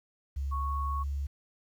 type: tone with pitch glide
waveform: sine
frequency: 69 to 70.13 Hz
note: C#2 to C#2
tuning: -7 to +21 cents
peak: -30 dBFS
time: 0.36-1.27 s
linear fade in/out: 10 ms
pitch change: +28 cents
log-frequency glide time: 0.54-0.74 s
type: tone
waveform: sine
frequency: 1106 Hz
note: C#6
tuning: 4 cents flat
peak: -33 dBFS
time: 0.51-1.04 s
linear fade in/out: 20 ms
effects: 10-bit